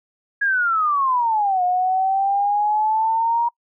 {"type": "exponential two-way sweep", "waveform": "sine", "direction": "down then up", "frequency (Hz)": [1669, 717, 949], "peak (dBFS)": -16, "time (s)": [0.41, 3.49], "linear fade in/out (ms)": 10, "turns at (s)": 1.63, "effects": ["noise-tail reverb RT60 0.1 s tail -26 dB re dry"]}